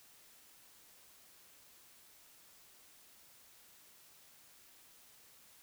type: silence
effects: white hiss -62 dBFS RMS until 5.62 s